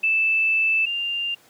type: tone pair in turn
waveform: sine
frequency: 2637 / 2794 Hz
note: E7 / F7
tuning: 0 / 0 cents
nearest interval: minor second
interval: 100 cents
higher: second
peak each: -17 / -23 dBFS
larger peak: first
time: 0.03-0.86 / 0.86-1.35 s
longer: first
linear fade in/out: 10 ms
effects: pink hiss -54 dBFS RMS until 1.49 s + high-pass 200 Hz 12 dB/octave